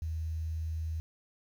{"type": "tone with quantisation", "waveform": "sine", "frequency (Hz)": 80.2, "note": "E2", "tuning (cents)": -47, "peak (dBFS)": -32, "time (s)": [0.02, 1], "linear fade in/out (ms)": 0, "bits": 10, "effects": []}